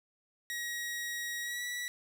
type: tone with pitch glide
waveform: sawtooth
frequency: 1900 to 1946.7 Hz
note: A#6 to B6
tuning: +33 to -25 cents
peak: -32 dBFS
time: 0.5-1.88 s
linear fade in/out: 0 ms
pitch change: +42 cents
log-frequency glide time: 1.42-1.64 s
effects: none